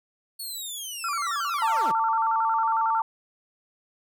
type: linear sweep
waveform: 15% pulse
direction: down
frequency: 4435 to 138.1 Hz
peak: -26 dBFS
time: 0.39-1.92 s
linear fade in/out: 10 ms
type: tone with vibrato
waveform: sine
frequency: 1256 Hz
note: D#6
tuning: 16 cents sharp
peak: -26 dBFS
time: 1.04-3.01 s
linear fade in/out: 2 ms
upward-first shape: square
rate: 11 Hz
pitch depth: 140 cents each way
type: tone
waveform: sine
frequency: 896 Hz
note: A5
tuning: 31 cents sharp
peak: -22 dBFS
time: 1.62-3.02 s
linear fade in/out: 2 ms
effects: none